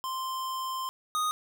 square tone pair in turn, 1044 / 1241.5 Hz, C6 / D#6, -4 / -4 cents, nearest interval minor third, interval 300 cents, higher second, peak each -32 / -27 dBFS, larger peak second, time 0.04-0.89 / 1.15-1.31 s, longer first, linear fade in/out 0 ms, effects none

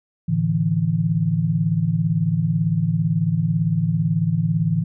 sine chord, A suspended fourth, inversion none, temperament equal, 110 / 146.83 / 164.81 Hz, A2 / D3 / E3, 0 / 0 / 0 cents, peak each -24 / -23 / -19 dBFS, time 0.28-4.84 s, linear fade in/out 10 ms, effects none

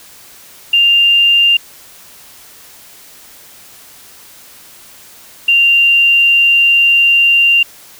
sine tone pair in turn, 2794 / 2780 Hz, F7 / F7, 0 / -9 cents, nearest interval unison, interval 9 cents, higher first, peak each -6 dBFS, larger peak neither, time 0.73-1.57 / 5.48-7.63 s, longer second, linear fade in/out 5 ms, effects white hiss -39 dBFS RMS until 7.99 s

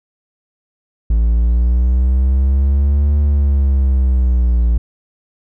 triangle linear two-way sweep, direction up then down, 55 to 73.2 to 57.3 Hz, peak -8 dBFS, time 1.1-4.78 s, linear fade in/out 5 ms, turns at 3.18 s, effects none

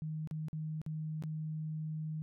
sine tone with dropouts, 155.9 Hz, D#3, 4 cents sharp, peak -36 dBFS, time 0.02-2.22 s, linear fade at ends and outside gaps 0 ms, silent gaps 0.274-0.311 / 0.484-0.53 / 0.816-0.863 / 1.224-1.237 s, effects none

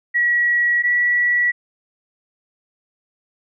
sine tone pair in turn, 1922 / 1942.1 Hz, B6 / B6, -48 / -30 cents, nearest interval unison, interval 18 cents, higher second, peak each -14 dBFS, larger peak neither, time 0.14-0.83 / 0.83-1.52 s, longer neither, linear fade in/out 20 ms, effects none

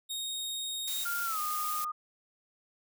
sawtooth tone, 3729 Hz, A#7, in tune, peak -31 dBFS, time 0.09-1.05 s, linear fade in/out 20 ms
blue noise, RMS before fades -37 dBFS, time 0.87-1.85 s, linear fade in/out 10 ms
sine tone with pitch glide, 1400 to 1225.8 Hz, F6 to D#6, +4 to -26 cents, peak -32 dBFS, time 1.05-1.92 s, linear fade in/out 10 ms, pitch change -230 cents, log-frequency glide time 1.24-1.4 s
effects none

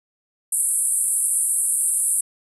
white band-pass noise, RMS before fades -21 dBFS, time 0.52-2.21 s, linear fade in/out 5 ms, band 8300 to 11000 Hz, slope 96 dB/octave, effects none

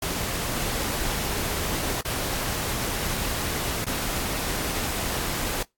pink noise with dropouts, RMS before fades -28 dBFS, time 0.02-5.63 s, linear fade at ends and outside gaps 5 ms, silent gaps 2.012-2.049 / 3.846-3.865 s, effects noise-tail reverb RT60 0.2 s tail -24 dB re dry + AAC 64 kbps

